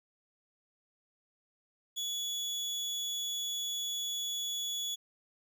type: tone with amplitude modulation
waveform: 30% pulse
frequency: 3400 Hz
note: G#7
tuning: 40 cents sharp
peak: -30 dBFS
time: 1.96-4.96 s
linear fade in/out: 20 ms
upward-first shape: sine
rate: 295 Hz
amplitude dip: 25%
effects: none